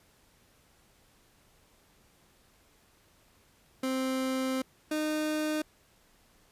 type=tone pair in turn; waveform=30% pulse; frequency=261.6 / 306.9 Hz; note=C4 / D#4; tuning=0 / -24 cents; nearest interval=minor third; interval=276 cents; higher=second; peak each=-26 dBFS; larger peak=neither; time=3.83-4.62 / 4.91-5.62 s; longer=first; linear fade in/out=5 ms; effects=pink hiss -64 dBFS RMS until 6.51 s + resampled to 32000 Hz